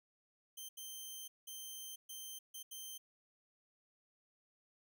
10% pulse tone bursts at uneven times, 3123 Hz, G7, 7 cents flat, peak -38 dBFS, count 6, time 0.57-0.69 / 0.77-1.28 / 1.47-1.96 / 2.09-2.39 / 2.54-2.63 / 2.71-2.98 s, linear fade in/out 10 ms, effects none

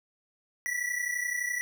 square tone pair together, 1943 / 1974.7 Hz, B6 / B6, -29 / -1 cents, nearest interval unison, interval 28 cents, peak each -32 / -34 dBFS, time 0.66-1.61 s, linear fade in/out 0 ms, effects none

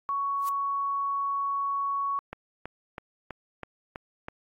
sine tone, 1115 Hz, C#6, 10 cents sharp, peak -26 dBFS, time 0.09-2.19 s, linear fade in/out 0 ms
blue noise with exponential growth, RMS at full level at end -36 dBFS, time 0.37-0.49 s, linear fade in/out 2 ms, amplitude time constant 26 ms
click train, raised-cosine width 0.5 ms, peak -21 dBFS, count 7, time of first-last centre 2.33-4.284 s, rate 3.07 Hz
effects AAC 48 kbps

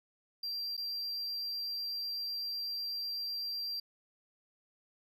triangle tone with dropouts, 4727 Hz, D8, 10 cents sharp, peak -34 dBFS, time 0.43-3.8 s, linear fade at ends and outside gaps 5 ms, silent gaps 0.768-0.776 s, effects none

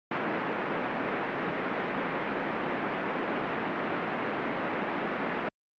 pink band-pass noise, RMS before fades -31 dBFS, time 0.11-5.49 s, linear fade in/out 5 ms, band 190 to 2300 Hz, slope 24 dB/octave, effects Opus 48 kbps

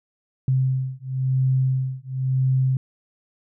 sine beating tone pair, 130.5 / 131.47 Hz, C3 / C3, -4 / +9 cents, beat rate 0.97 Hz, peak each -22 dBFS, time 0.48-2.77 s, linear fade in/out 2 ms, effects none

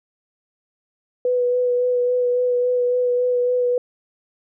sine tone with vibrato, 493.9 Hz, B4, in tune, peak -16 dBFS, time 1.25-3.78 s, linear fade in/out 2 ms, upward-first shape sine, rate 3.6 Hz, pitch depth 16 cents each way, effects none

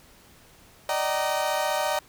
35% pulse chord, Eb major seventh, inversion third, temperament equal with one note detuned, 587.3 / 622.3 / 764.3 / 932.3 Hz, D5 / Eb5 / G5 / Bb5, 0 / 0 / -44 / 0 cents, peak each -28 dBFS, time 0.89-1.99 s, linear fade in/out 2 ms, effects pink hiss -54 dBFS RMS until 2.08 s

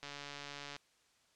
click train, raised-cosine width 0.2 ms, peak -28 dBFS, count 106, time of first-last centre 0.03-0.764 s, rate 143 Hz, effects white hiss -71 dBFS RMS until 1.35 s + low-pass 7000 Hz 12 dB/octave

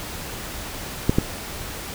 clicks, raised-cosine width 3 ms, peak -3 dBFS, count 2, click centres 1.095 / 1.185 s, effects pink hiss -33 dBFS RMS until 1.94 s

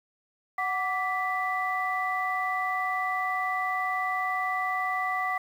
sine tone cluster, 742 / 1162 / 1980 Hz, F#5 / D6 / B6, +5 / -19 / +4 cents, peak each -30 dBFS, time 0.58-5.38 s, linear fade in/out 5 ms, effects tanh soft clip ceiling -16 dBFS + 9-bit

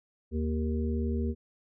harmonic tone, 77.7 Hz, D#2, 2 cents flat, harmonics 1 / 3 / 5 / 6, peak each -29 / -32 / -37 / -41 dBFS, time 0.31-1.35 s, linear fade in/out 50 ms, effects none

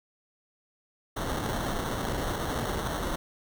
pink noise with sample-and-hold, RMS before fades -31 dBFS, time 1.16-3.16 s, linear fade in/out 10 ms, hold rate 2450 Hz, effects none

